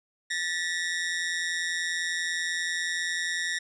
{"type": "ring-modulated tone", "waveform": "sawtooth", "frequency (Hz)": 1852, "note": "A#6", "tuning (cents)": -12, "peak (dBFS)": -21, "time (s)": [0.3, 3.59], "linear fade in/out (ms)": 10, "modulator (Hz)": 85.1, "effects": ["resampled to 22050 Hz"]}